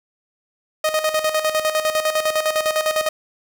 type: tone with tremolo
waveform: sawtooth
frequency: 622.3 Hz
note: D#5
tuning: in tune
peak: -12 dBFS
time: 0.84-3.09 s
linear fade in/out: 5 ms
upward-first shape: square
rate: 9.9 Hz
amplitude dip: 65%
effects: none